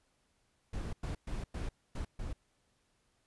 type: noise bursts at uneven times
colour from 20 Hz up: brown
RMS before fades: -38 dBFS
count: 6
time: 0.73-0.93 / 1.03-1.15 / 1.27-1.44 / 1.54-1.69 / 1.95-2.05 / 2.19-2.33 s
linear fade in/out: 5 ms
effects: pink hiss -75 dBFS RMS until 3.26 s + resampled to 24000 Hz